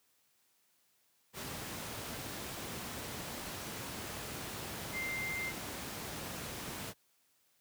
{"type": "tone in noise", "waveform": "sine", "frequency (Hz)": 2093, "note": "C7", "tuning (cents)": 0, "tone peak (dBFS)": -36, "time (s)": [4.92, 5.53], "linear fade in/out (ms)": 50, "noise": "pink", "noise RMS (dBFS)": -42, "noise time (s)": [1.33, 6.94], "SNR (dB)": 3, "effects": ["white hiss -73 dBFS RMS until 7.6 s", "high-pass 80 Hz 12 dB/octave"]}